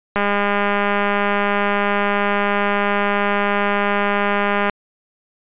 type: click train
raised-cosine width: 0.5 ms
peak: -4 dBFS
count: 922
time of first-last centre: 0.16-4.697 s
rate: 203 Hz
effects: resampled to 8000 Hz